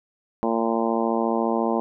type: harmonic tone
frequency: 114.3 Hz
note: A#2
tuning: 34 cents flat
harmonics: 2 / 3 / 4 / 5 / 6 / 7 / 8 / 9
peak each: -25 / -27 / -28 / -29 / -30 / -30 / -31 / -32 dBFS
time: 0.43-1.8 s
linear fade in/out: 0 ms
effects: none